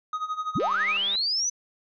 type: tone with tremolo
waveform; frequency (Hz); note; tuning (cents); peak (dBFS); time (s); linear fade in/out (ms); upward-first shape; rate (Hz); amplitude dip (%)
triangle; 1253; D#6; +12; -23; 0.13-0.97; 2; sine; 12; 80
type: linear sweep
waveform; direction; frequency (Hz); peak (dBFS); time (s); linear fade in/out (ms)
sine; up; 80.3 to 6120; -23; 0.55-1.5; 10
type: click train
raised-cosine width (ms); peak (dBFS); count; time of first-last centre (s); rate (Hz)
0.3; -25; 111; 0.6-1.156; 198
effects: resampled to 16000 Hz